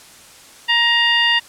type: harmonic tone with a mistuned harmonic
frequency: 940 Hz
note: A#5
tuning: 14 cents sharp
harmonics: 1 / 2 / 3 / 4 / 5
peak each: -23 / -16 / -16 / -24 / -28 dBFS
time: 0.68-1.4 s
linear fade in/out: 20 ms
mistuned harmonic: 4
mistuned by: -87 cents
effects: white hiss -43 dBFS RMS until 1.48 s + low-pass 10000 Hz 12 dB/octave